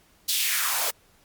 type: noise with high-pass filter sweep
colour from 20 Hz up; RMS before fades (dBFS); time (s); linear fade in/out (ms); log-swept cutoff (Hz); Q
white; -25; 0.28-0.91; 10; 4100 to 530; 2.4
effects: pink hiss -60 dBFS RMS until 1.24 s + Opus 48 kbps